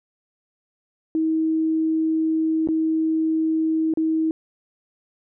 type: tone with dropouts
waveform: sine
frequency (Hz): 319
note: D#4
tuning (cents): +43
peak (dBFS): -18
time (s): 1.15-4.31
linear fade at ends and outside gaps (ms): 1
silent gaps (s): 2.674-2.687 / 3.938-3.973
effects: none